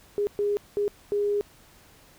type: tone bursts at uneven times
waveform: sine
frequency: 410 Hz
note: G#4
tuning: 22 cents flat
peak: -22 dBFS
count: 4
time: 0.18-0.27 / 0.39-0.57 / 0.77-0.88 / 1.12-1.41 s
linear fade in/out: 0 ms
effects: pink hiss -55 dBFS RMS until 2.18 s